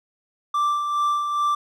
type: tone with tremolo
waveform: triangle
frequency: 1174.7 Hz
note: D6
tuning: in tune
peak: -16 dBFS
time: 0.54-1.55 s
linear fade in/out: 5 ms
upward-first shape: sine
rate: 2.4 Hz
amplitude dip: 45%
effects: none